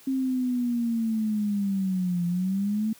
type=linear two-way sweep; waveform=sine; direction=down then up; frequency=268.1 to 172.4 to 222.2 Hz; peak=-23 dBFS; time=0.07-2.93 s; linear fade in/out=5 ms; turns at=2.26 s; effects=white hiss -53 dBFS RMS until 2.99 s + high-pass 80 Hz 12 dB/octave